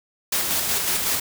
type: noise with tremolo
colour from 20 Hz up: white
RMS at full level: -22 dBFS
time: 0.32-1.2 s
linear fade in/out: 5 ms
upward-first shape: square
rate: 5.4 Hz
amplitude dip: 30%
effects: none